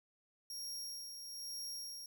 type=tone with tremolo; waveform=sawtooth; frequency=5588 Hz; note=F8; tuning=in tune; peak=-39 dBFS; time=0.5-2.06 s; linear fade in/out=2 ms; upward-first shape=sine; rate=1.1 Hz; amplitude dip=45%; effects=none